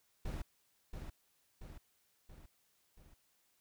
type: noise with echo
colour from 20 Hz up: brown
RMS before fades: -40 dBFS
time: 0.25-0.42 s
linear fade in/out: 5 ms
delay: 680 ms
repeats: 4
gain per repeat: -5 dB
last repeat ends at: 3.14 s
effects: white hiss -75 dBFS RMS until 3.6 s